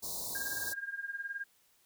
white band-stop noise, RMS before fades -39 dBFS, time 0.02-0.74 s, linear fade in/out 20 ms, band 1100 to 3800 Hz, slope 96 dB/octave
sine tone with tremolo, 1615 Hz, G#6, 49 cents flat, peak -33 dBFS, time 0.35-1.44 s, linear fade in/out 2 ms, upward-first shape triangle, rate 19 Hz, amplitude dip 90%
effects white hiss -69 dBFS RMS until 1.85 s

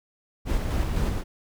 brown noise with tremolo, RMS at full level -24 dBFS, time 0.45-1.24 s, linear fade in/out 50 ms, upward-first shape square, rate 3.9 Hz, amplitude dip 30%, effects none

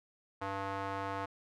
square tone with band-pass filter, 98 Hz, G2, in tune, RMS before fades -38 dBFS, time 0.41-1.26 s, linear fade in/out 10 ms, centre 1000 Hz, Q 1.5, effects none

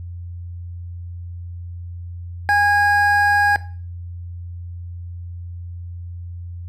triangle tone pair together, 818.7 / 1643 Hz, G#5 / G#6, -25 / -19 cents, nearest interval octave, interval 1206 cents, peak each -14 dBFS, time 2.49-3.56 s, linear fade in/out 0 ms, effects noise-tail reverb RT60 0.4 s tail -17 dB re dry + added 87 Hz sine -29 dBFS peak until 6.68 s

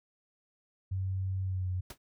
sine tone with pitch glide, 94.8 to 91.57 Hz, F#2 to F#2, +43 to -17 cents, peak -30 dBFS, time 0.91-1.81 s, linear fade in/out 10 ms, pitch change -60 cents, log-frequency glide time 1.43-1.69 s
pink noise with exponential decay, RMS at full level -38 dBFS, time 1.9-1.98 s, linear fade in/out 5 ms, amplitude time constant 16 ms
effects none

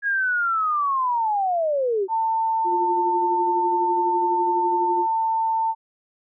sine linear sweep, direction down, 1661.2 to 364.1 Hz, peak -19 dBFS, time 0.02-2.08 s, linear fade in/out 50 ms
sine tone, 896 Hz, A5, 31 cents sharp, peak -19 dBFS, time 2.08-5.75 s, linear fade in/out 50 ms
sine tone with tremolo, 351.4 Hz, F4, 11 cents sharp, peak -22 dBFS, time 2.64-5.07 s, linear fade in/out 50 ms, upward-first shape sine, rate 12 Hz, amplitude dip 50%
effects none

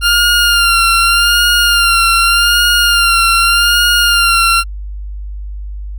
20% pulse tone with vibrato, 1396.9 Hz, F6, in tune, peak -3 dBFS, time 0.01-4.64 s, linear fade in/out 50 ms, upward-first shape sine, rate 0.84 Hz, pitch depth 41 cents each way, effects added 50 Hz sine -21 dBFS peak until 5.98 s

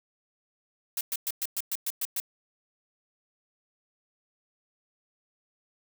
blue noise bursts, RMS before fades -30 dBFS, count 9, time 0.97-2.201 s, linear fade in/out 2 ms, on 39 ms, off 110 ms, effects none

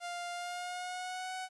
sawtooth tone with pitch glide, 700 to 745.9 Hz, F5 to F#5, +4 to +14 cents, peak -34 dBFS, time 0-1.49 s, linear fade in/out 50 ms, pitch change +110 cents, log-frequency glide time 0.32-1.34 s, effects resampled to 24000 Hz + 12-bit

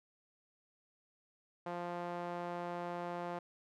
sawtooth tone with band-pass filter, 174.61 Hz, F3, in tune, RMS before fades -41 dBFS, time 1.66-3.39 s, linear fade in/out 5 ms, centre 760 Hz, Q 1.3, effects none

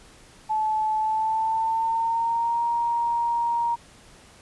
sine tone with pitch glide, 866 to 938.9 Hz, A5 to A#5, -28 to +12 cents, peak -21 dBFS, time 0.49-3.76 s, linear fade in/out 20 ms, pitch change +140 cents, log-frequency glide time 0.97-2.63 s, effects pink hiss -51 dBFS RMS until 4.41 s + resampled to 24000 Hz

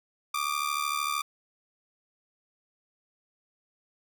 sawtooth ring-modulated tone, 1188 Hz, D6, 20 cents sharp, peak -21 dBFS, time 0.34-1.22 s, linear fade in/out 5 ms, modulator 36.6 Hz, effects none

